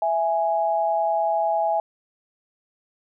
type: tone pair together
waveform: sine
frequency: 661.3 / 830.6 Hz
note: E5 / G#5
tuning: +5 / 0 cents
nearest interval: major third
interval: 395 cents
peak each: -22 dBFS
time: 0.02-1.8 s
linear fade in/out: 2 ms
effects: none